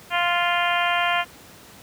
harmonic tone, 349 Hz, F4, 1 cent flat, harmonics 2 / 3 / 4 / 5 / 6 / 7 / 8 / 9, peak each -24 / -26 / -27 / -28 / -29 / -29 / -30 / -31 dBFS, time 0.1-1.25 s, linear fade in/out 50 ms, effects pink hiss -46 dBFS RMS until 1.82 s + high-pass 80 Hz 12 dB/octave

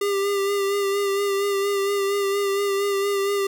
square tone with vibrato, 399.2 Hz, G4, 32 cents sharp, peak -21 dBFS, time 0.01-3.47 s, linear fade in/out 5 ms, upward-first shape sine, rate 4.3 Hz, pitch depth 28 cents each way, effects none

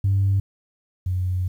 sine tone pair in turn, 98 / 91.39 Hz, G2 / F#2, 0 / -21 cents, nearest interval minor second, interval 121 cents, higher first, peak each -15 / -20 dBFS, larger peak first, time 0.04-0.4 / 1.06-1.48 s, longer second, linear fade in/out 5 ms, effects tanh soft clip ceiling -13 dBFS + 9-bit

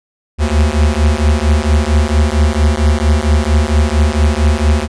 square beating tone pair, 72.7 / 77.1 Hz, D2 / D#2, -17 / -15 cents, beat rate 4.4 Hz, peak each -13 dBFS, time 0.38-4.88 s, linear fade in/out 50 ms, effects resampled to 22050 Hz

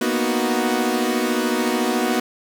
sawtooth chord, B major seventh, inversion third, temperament equal, 233.1 / 246.9 / 311.1 / 370 Hz, A#3 / B3 / D#4 / F#4, 0 / 0 / 0 / 0 cents, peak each -21 / -19 / -22 / -20 dBFS, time 0.01-2.2 s, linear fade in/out 5 ms, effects none

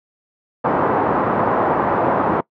white low-pass noise, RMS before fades -17 dBFS, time 0.64-2.41 s, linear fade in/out 10 ms, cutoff 1100 Hz, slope 24 dB/octave, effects noise-tail reverb RT60 0.1 s tail -22 dB re dry + high-pass 150 Hz 12 dB/octave

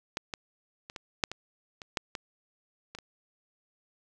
clicks, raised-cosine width 0.2 ms, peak -14 / -17 / -25 / -22 / -7 / -20 / -25 / -11 / -18 / -24 / -26 dBFS, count 11, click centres 0.171 / 0.338 / 0.899 / 0.962 / 1.238 / 1.316 / 1.818 / 1.972 / 2.152 / 2.95 / 2.987 s, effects none

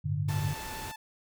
sine chord, G suspended second, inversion none, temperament equal, 98 / 110 / 146.83 Hz, G2 / A2 / D3, 0 / 0 / 0 cents, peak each -32 / -35 / -30 dBFS, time 0.04-0.54 s, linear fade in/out 20 ms
pink noise, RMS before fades -41 dBFS, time 0.28-0.92 s, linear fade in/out 10 ms
sawtooth tone with vibrato, 880 Hz, A5, in tune, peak -37 dBFS, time 0.29-0.96 s, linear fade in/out 5 ms, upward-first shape square, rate 8.6 Hz, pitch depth 9 cents each way
effects none

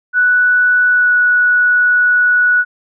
sine tone with pitch glide, 1480 to 1469.8 Hz, F#6 to F#6, 0 to -12 cents, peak -8 dBFS, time 0.13-2.65 s, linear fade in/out 50 ms, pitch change -12 cents, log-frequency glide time 0.88-1.13 s, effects none

